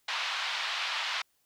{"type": "band-pass noise", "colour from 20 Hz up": "white", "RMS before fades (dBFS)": -33, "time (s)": [0.08, 1.22], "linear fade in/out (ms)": 5, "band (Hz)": [810, 4000], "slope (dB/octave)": 24, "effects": ["white hiss -72 dBFS RMS until 1.45 s"]}